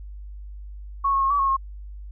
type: tone with pitch steps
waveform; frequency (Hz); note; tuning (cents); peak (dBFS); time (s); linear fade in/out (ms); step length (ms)
sine; 1105 / 1092 / 1082 / 1145 / 1092 / 1077; C#6 / C#6 / C#6 / D6 / C#6 / C6; -6 / -26 / -42 / -44 / -26 / +50; -18; 1.04-1.568; 10; 88
effects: added 50 Hz sine -35 dBFS peak until 2.11 s